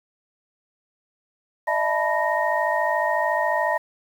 sine tone cluster, 607 / 661 / 881 / 978 / 1857 Hz, D#5 / E5 / A5 / B5 / A#6, -43 / +5 / +2 / -17 / -7 cents, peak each -26 dBFS, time 1.67-3.78 s, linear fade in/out 10 ms, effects 8-bit

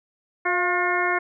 harmonic tone with a mistuned harmonic, 358.1 Hz, F4, 43 cents sharp, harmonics 1 / 2 / 3 / 4 / 5 / 6, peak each -27 / -27 / -27 / -27 / -27 / -27 dBFS, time 0.45-1.19 s, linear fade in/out 10 ms, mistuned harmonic 2, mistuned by -37 cents, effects none

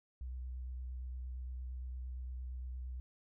sine tone with vibrato, 62.9 Hz, B1, 32 cents sharp, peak -40 dBFS, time 0.21-3 s, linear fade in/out 0 ms, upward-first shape square, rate 8.7 Hz, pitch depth 15 cents each way, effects none

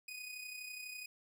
sawtooth tone with amplitude modulation, 2489 Hz, D#7, in tune, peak -39 dBFS, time 0.08-1.06 s, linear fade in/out 5 ms, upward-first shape sine, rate 32.1 Hz, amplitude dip 50%, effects none

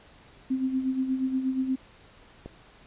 sine tone with tremolo, 261.6 Hz, C4, in tune, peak -22 dBFS, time 0.5-1.76 s, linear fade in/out 10 ms, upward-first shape sine, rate 8.4 Hz, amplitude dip 60%
click, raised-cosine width 2 ms, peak -25 dBFS, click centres 2.46 s
effects pink hiss -54 dBFS RMS until 2.86 s + resampled to 8000 Hz

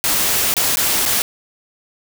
white noise with dropouts, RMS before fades -17 dBFS, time 0.04-1.22 s, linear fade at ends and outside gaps 0 ms, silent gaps 0.54-0.567 / 0.758-0.771 / 1.054-1.06 s, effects none

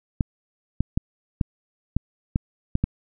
clicks, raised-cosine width 5 ms, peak -8 dBFS, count 8, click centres 0.208 / 0.806 / 0.975 / 1.412 / 1.966 / 2.359 / 2.754 / 2.84 s, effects none

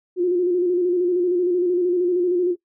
sine tone with vibrato, 356.4 Hz, F4, 35 cents sharp, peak -16 dBFS, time 0.16-2.56 s, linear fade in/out 50 ms, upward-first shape square, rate 13 Hz, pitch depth 39 cents each way, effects noise-tail reverb RT60 0.1 s tail -20 dB re dry

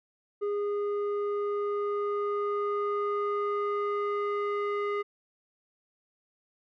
square tone with low-pass filter sweep, 410 Hz, G#4, 22 cents flat, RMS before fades -30 dBFS, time 0.41-5.03 s, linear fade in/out 20 ms, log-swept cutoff 830 to 1700 Hz, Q 2.4, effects none

